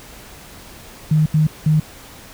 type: tone bursts at uneven times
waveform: sine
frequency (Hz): 154.5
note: D#3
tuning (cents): -12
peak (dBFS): -11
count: 3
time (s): 1.11-1.26 / 1.34-1.47 / 1.66-1.8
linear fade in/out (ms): 5
effects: pink hiss -40 dBFS RMS until 2.33 s